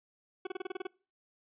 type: tone bursts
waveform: 40% pulse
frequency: 373.1 Hz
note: F#4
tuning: 14 cents sharp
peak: -33 dBFS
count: 9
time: 0.45-0.87 s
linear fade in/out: 5 ms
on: 20 ms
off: 30 ms
effects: noise-tail reverb RT60 0.4 s tail -24 dB re dry + resampled to 8000 Hz